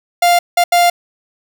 45% pulse tone bursts at uneven times, 698.5 Hz, F5, in tune, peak -8 dBFS, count 3, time 0.22-0.39 / 0.57-0.64 / 0.72-0.9 s, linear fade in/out 5 ms, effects none

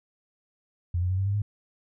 sine tone with pitch steps, 87.31 / 90.34 / 93.47 / 96.71 / 100.06 / 103.53 Hz, F2 / F#2 / F#2 / G2 / G2 / G#2, 0 / -41 / +18 / -23 / +36 / -5 cents, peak -23 dBFS, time 0.94-1.42 s, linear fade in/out 5 ms, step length 80 ms, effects none

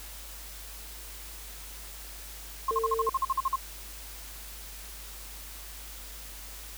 sine tone bursts, 1066 Hz, C6, 32 cents sharp, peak -23 dBFS, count 12, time 2.68-3.559 s, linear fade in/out 5 ms, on 32 ms, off 45 ms
sine tone, 451.2 Hz, A4, 44 cents sharp, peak -29 dBFS, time 2.71-3.09 s, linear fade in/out 0 ms
effects added 50 Hz sine -45 dBFS peak until 6.77 s + white hiss -45 dBFS RMS until 6.77 s

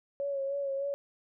sine tone with vibrato, 554.4 Hz, C#5, in tune, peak -30 dBFS, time 0.2-0.94 s, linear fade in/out 0 ms, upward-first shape sine, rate 3.3 Hz, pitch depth 34 cents each way, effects none

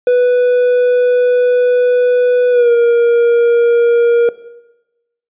triangle tone with pitch glide, 493.9 to 471.9 Hz, B4 to A#4, 0 to +21 cents, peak -5 dBFS, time 0.07-4.29 s, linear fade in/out 2 ms, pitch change -79 cents, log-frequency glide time 2.51-2.71 s, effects noise-tail reverb RT60 1.0 s tail -17 dB re dry + resampled to 8000 Hz

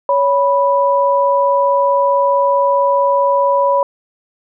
sine tone pair together, 560 / 984.6 Hz, C#5 / B5, +18 / -6 cents, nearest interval minor seventh, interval 976 cents, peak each -13 dBFS, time 0.09-3.83 s, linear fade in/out 2 ms, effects none

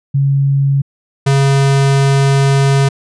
sine / square tone pair in turn, 138.59 / 137.71 Hz, C#3 / C#3, 0 / -11 cents, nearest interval unison, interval 11 cents, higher first, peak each -9 dBFS, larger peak neither, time 0.14-0.82 / 1.26-2.89 s, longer second, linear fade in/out 10 ms, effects resampled to 22050 Hz

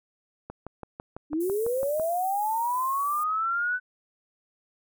click train, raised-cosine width 1 ms, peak -23 dBFS, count 10, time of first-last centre 0.5-1.998 s, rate 6.01 Hz
sine linear sweep, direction up, 288 to 1508 Hz, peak -24 dBFS, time 1.3-3.8 s, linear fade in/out 50 ms
pink high-pass noise, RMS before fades -42 dBFS, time 1.4-3.24 s, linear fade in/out 10 ms, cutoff 9300 Hz, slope 24 dB/octave
effects none

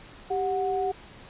sine tone pair together, 391.4 / 737 Hz, G4 / F#5, -3 / -7 cents, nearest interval major seventh, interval 1096 cents, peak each -27 dBFS, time 0.3-0.92 s, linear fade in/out 10 ms, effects pink hiss -48 dBFS RMS until 1.29 s + resampled to 8000 Hz

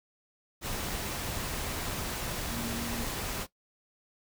sine tone in noise, 233.4 Hz, A#3, 2 cents sharp, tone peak -36 dBFS, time 2.49-3.07 s, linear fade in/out 50 ms, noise pink, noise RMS -35 dBFS, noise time 0.61-3.47 s, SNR -4 dB, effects noise-tail reverb RT60 0.1 s tail -17 dB re dry

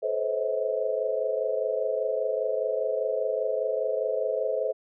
sine tone cluster, 432.8 / 512 / 537 / 640 Hz, A4 / C5 / C5 / D#5, -29 / -38 / +45 / +49 cents, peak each -31 / -30 / -30 / -30 dBFS, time 0.02-4.73 s, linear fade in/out 20 ms, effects none

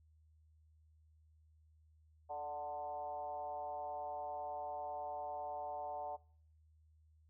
sine tone with frequency modulation, 739 Hz, F#5, 2 cents flat, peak -40 dBFS, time 2.29-6.17 s, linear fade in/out 20 ms, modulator 152 Hz, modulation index 1.1, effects noise-tail reverb RT60 0.6 s tail -23 dB re dry + added 78 Hz sine -65 dBFS peak until 7.29 s

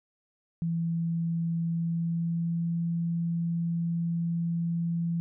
sine tone with pitch glide, 166.9 to 168.74 Hz, E3 to E3, +22 to +41 cents, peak -26 dBFS, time 0.62-5.2 s, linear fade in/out 0 ms, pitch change +19 cents, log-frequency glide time 1.64-2.82 s, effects none

